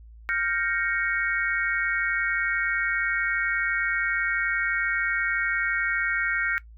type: chord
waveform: sine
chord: G half-diminished seventh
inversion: third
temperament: equal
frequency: 1396.9 / 1568 / 1864.7 / 2217 Hz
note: F6 / G6 / Bb6 / Db7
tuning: 0 / 0 / 0 / 0 cents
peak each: -29 dBFS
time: 0.29-6.58 s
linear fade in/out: 0 ms
effects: noise-tail reverb RT60 0.1 s tail -18 dB re dry + added 56 Hz sine -44 dBFS peak until 6.77 s